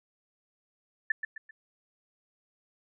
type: tone with echo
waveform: sine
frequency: 1760 Hz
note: A6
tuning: in tune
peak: -22 dBFS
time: 1.1-1.12 s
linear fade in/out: 5 ms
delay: 130 ms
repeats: 3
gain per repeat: -8 dB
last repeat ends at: 1.51 s
effects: none